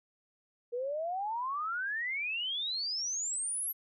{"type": "exponential sweep", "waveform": "sine", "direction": "up", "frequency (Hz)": [468.6, 11890], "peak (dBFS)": -32, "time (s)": [0.72, 3.73], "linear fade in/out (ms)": 20, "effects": []}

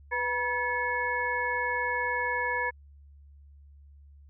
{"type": "tone cluster", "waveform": "sine", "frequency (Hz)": [496.3, 965, 1719, 2194], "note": ["B4", "B5", "A6", "C#7"], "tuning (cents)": [8, -40, -41, -18], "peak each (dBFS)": [-35, -31, -30, -35], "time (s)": [0.11, 2.71], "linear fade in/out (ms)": 20, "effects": ["added 71 Hz sine -50 dBFS peak until 4.29 s"]}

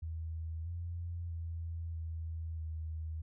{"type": "tone with pitch steps", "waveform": "sine", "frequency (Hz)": [80.9, 85.7, 83, 81.3, 79.6], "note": ["E2", "F2", "E2", "E2", "D#2"], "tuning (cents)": [-32, -32, 12, -23, 40], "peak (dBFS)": -37, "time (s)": [0.02, 3.22], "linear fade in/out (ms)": 10, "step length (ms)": 640, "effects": []}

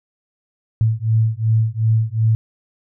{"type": "beating tone pair", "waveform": "sine", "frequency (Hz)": [110, 112.7], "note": ["A2", "A2"], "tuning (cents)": [0, 42], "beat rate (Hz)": 2.7, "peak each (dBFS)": -17, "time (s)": [0.81, 2.35], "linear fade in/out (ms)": 0, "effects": []}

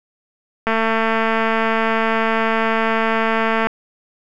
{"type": "click train", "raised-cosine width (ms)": 0.5, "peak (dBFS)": -4, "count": 673, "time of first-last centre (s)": [0.67, 3.67], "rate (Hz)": 224, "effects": []}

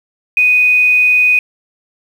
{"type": "tone with quantisation", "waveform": "sine", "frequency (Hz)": 2489, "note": "D#7", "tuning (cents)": 0, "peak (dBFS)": -7, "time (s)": [0.37, 1.39], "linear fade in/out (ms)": 2, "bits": 6, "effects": []}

